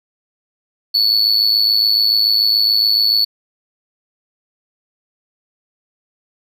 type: tone with amplitude modulation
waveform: triangle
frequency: 4435 Hz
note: C#8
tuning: in tune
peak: -7 dBFS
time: 0.94-3.25 s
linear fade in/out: 10 ms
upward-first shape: sine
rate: 107 Hz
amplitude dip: 70%
effects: none